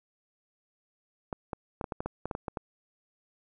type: clicks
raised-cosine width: 1 ms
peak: -19 dBFS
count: 12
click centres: 1.328 / 1.532 / 1.812 / 1.842 / 1.922 / 2.005 / 2.06 / 2.256 / 2.312 / 2.351 / 2.482 / 2.572 s
effects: none